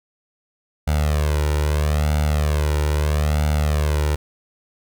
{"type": "tone with flanger", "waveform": "sawtooth", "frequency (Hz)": 75, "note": "D2", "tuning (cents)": 37, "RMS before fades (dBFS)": -19, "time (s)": [0.87, 4.16], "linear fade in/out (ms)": 10, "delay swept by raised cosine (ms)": [1.4, 2.14], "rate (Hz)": 0.77, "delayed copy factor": 0.8, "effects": []}